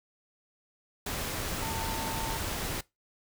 sine tone in noise, 898 Hz, A5, 35 cents sharp, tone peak -36 dBFS, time 1.62-2.37 s, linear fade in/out 5 ms, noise pink, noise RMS -34 dBFS, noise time 1.06-2.81 s, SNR -5 dB, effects noise-tail reverb RT60 0.2 s tail -21 dB re dry

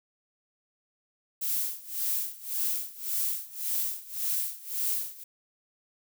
violet noise with tremolo, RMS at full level -28 dBFS, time 1.41-5.24 s, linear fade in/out 10 ms, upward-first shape sine, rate 1.8 Hz, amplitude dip 90%, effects none

